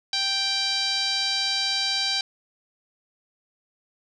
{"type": "tone with low-pass filter", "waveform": "5% pulse", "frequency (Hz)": 784, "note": "G5", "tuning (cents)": 0, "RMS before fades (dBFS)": -25, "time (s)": [0.13, 2.21], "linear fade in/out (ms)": 2, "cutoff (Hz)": 4400, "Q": 3.8, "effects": []}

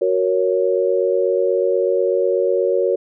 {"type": "chord", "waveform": "sine", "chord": "F# major", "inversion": "none", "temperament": "equal", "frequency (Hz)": [370, 466.2, 554.4], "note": ["F#4", "A#4", "C#5"], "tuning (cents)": [0, 0, 0], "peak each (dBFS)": -19, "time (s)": [0.01, 2.96], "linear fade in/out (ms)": 10, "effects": []}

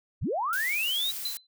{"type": "linear sweep", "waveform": "sine", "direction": "up", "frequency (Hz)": [31.02, 3936], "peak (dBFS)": -26, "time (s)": [0.21, 1.12], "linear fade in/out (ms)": 20}
{"type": "noise", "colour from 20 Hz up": "blue", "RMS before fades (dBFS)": -36, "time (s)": [0.53, 1.37], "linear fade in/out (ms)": 0}
{"type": "tone with exponential decay", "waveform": "sine", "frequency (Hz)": 4042, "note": "B7", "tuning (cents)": 39, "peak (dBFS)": -26, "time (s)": [1.25, 1.47], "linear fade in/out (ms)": 5, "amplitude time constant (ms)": 46}
{"effects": []}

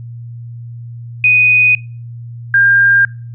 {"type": "tone pair in turn", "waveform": "sine", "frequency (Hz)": [2489, 1602.5], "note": ["D#7", "G6"], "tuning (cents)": [0, 38], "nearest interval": "minor sixth", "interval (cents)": 762, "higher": "first", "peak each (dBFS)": -6, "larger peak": "neither", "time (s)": [[1.24, 1.75], [2.54, 3.05]], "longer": "neither", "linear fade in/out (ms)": 2, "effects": ["noise-tail reverb RT60 0.4 s tail -24 dB re dry", "added 118 Hz sine -26 dBFS peak until 3.34 s"]}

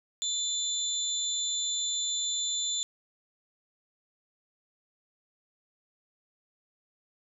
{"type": "tone cluster", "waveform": "sine", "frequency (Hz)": [3513, 4029, 7120], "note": ["A7", "B7", "A8"], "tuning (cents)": [-3, 34, 20], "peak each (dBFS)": [-31, -38, -32], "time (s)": [0.22, 2.83], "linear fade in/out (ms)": 0, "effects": []}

